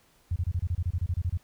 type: tone bursts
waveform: sine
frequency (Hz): 87.31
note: F2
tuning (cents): 0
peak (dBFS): -24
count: 14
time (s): 0.31-1.374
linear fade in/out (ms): 5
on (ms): 50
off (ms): 28
effects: pink hiss -63 dBFS RMS until 1.43 s